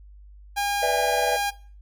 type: tone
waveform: sawtooth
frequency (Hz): 810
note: G#5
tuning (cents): -43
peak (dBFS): -19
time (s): 0.56-1.51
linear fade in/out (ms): 20
type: chord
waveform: triangle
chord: E dominant seventh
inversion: second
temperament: equal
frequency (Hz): 493.9 / 587.3 / 659.3 / 830.6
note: B4 / D5 / E5 / G#5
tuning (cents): 0 / 0 / 0 / 0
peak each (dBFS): -25 / -26 / -24 / -29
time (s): 0.82-1.37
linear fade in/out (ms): 10
effects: noise-tail reverb RT60 0.4 s tail -19 dB re dry + added 50 Hz sine -44 dBFS peak until 1.81 s